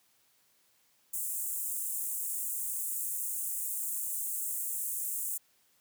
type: high-pass noise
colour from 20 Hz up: pink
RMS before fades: -35 dBFS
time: 1.13-5.38 s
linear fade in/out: 10 ms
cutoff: 7600 Hz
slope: 48 dB/octave
effects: white hiss -69 dBFS RMS until 5.8 s + high-pass 80 Hz 12 dB/octave